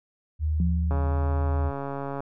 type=tone with pitch glide; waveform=sine; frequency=77.2 to 78.1 Hz; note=D#2 to D#2; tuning=-13 to +7 cents; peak=-22 dBFS; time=0.39-1.72 s; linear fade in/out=50 ms; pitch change=+20 cents; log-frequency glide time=1.01-1.5 s
type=tone with exponential decay; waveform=sine; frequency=173.7 Hz; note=F3; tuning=9 cents flat; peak=-22 dBFS; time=0.6-1.62 s; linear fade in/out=2 ms; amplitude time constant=220 ms
type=click train; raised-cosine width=1 ms; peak=-19 dBFS; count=181; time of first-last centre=0.91-2.205 s; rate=139 Hz
effects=none